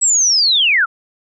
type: linear sweep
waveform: sine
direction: down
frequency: 7902 to 1258 Hz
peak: -10 dBFS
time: 0.01-0.86 s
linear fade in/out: 20 ms
effects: none

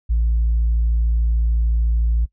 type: tone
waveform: sine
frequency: 56.8 Hz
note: A#1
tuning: 44 cents flat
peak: -13 dBFS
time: 0.09-2.26 s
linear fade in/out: 20 ms
effects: noise-tail reverb RT60 0.1 s tail -21 dB re dry + tanh soft clip ceiling -12 dBFS

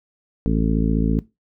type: harmonic tone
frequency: 55 Hz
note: A1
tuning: in tune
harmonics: 1 / 2 / 3 / 4 / 5 / 6 / 7 / 8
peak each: -21 / -29 / -23 / -23 / -24 / -34 / -36 / -30 dBFS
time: 0.46-1.19 s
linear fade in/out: 0 ms
effects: noise-tail reverb RT60 0.2 s tail -18 dB re dry

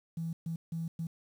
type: tone bursts at uneven times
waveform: triangle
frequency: 164.81 Hz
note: E3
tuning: in tune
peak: -29 dBFS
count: 4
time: 0.17-0.33 / 0.46-0.56 / 0.72-0.88 / 0.99-1.07 s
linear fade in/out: 5 ms
effects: tanh soft clip ceiling -31 dBFS + 10-bit

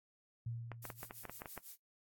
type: tone with exponential decay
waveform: sine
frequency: 116.54 Hz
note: A#2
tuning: in tune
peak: -38 dBFS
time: 0.46-1.48 s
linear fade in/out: 5 ms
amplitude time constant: 220 ms
type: clicks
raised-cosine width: 0.5 ms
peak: -30 dBFS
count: 10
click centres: 0.717 / 0.853 / 0.902 / 1.031 / 1.109 / 1.253 / 1.296 / 1.419 / 1.458 / 1.577 s
type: noise with tremolo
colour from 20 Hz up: violet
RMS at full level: -48 dBFS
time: 0.82-1.76 s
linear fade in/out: 5 ms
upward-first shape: sine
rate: 6 Hz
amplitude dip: 90%
effects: noise-tail reverb RT60 0.1 s tail -17 dB re dry + AAC 64 kbps

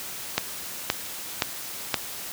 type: click train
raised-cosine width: 0.2 ms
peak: -3 dBFS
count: 4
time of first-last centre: 0.38-1.942 s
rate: 1.92 Hz
effects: white hiss -36 dBFS RMS until 2.32 s + high-pass 60 Hz 12 dB/octave

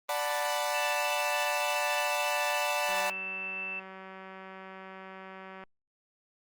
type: chord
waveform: sawtooth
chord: B minor seventh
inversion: first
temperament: equal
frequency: 587.3 / 740 / 880 / 987.8 Hz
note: D5 / F#5 / A5 / B5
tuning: 0 / 0 / 0 / 0 cents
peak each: -29 / -31 / -31 / -32 dBFS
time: 0.09-3.1 s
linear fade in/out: 2 ms
type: tone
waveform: sine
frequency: 2654 Hz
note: E7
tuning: 11 cents sharp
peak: -34 dBFS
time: 0.73-3.8 s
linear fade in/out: 10 ms
type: click train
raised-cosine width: 0.5 ms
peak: -31 dBFS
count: 523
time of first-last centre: 2.89-5.637 s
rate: 190 Hz
effects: Opus 32 kbps

